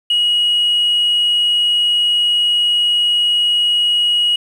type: tone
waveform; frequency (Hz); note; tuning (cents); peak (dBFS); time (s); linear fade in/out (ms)
sine; 2900; F#7; -35; -10; 0.1-4.36; 5
effects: tanh soft clip ceiling -9 dBFS + 7-bit